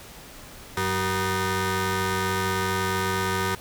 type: ring-modulated tone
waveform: 15% pulse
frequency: 284.3 Hz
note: C#4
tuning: 44 cents sharp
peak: -14 dBFS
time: 0.77-3.55 s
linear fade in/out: 2 ms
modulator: 665 Hz
effects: pink hiss -44 dBFS RMS until 3.6 s